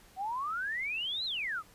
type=exponential two-way sweep; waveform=sine; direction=up then down; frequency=732 to 4186 to 1182 Hz; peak=-32 dBFS; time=0.16-1.63 s; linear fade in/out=50 ms; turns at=1.25 s; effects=pink hiss -59 dBFS RMS until 1.74 s + resampled to 32000 Hz